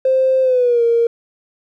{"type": "tone with pitch glide", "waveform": "triangle", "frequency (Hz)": [523.3, 466.2], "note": ["C5", "A#4"], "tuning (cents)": [0, 0], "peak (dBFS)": -7, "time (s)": [0.05, 1.07], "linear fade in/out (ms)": 5, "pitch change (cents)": -200, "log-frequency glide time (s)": [0.42, 0.83], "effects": ["tanh soft clip ceiling -9 dBFS"]}